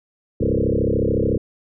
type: tone with frequency modulation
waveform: sine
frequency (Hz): 277.2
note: C#4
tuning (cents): 0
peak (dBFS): -16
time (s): 0.4-1.38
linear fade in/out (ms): 10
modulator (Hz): 33.7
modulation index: 6.8
effects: none